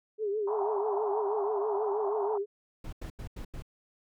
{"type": "tone with vibrato", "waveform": "sine", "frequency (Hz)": 415.3, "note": "G#4", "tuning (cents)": 0, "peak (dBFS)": -28, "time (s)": [0.18, 2.46], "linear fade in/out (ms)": 50, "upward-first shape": "triangle", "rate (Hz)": 6.2, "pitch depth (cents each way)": 110}
{"type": "band-pass noise", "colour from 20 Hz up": "pink", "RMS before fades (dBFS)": -36, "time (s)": [0.47, 2.38], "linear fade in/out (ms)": 5, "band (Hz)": [710, 1000], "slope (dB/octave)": 48}
{"type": "noise bursts", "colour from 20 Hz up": "brown", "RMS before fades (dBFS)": -39, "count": 5, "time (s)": [2.84, 3.623], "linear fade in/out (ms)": 5, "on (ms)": 87, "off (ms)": 87}
{"effects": []}